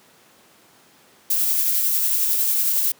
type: noise with tremolo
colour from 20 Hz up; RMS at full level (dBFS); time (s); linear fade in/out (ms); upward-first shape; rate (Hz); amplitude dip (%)
violet; -19; 1.3-2.92; 5; sine; 11; 25
effects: pink hiss -53 dBFS RMS until 2.99 s + high-pass 200 Hz 12 dB/octave